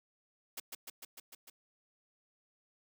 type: noise with echo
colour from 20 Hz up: white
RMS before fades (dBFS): -42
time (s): 0.57-0.6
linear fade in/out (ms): 5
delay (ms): 150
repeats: 6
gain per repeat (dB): -2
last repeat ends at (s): 1.5
effects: high-pass 200 Hz 12 dB/octave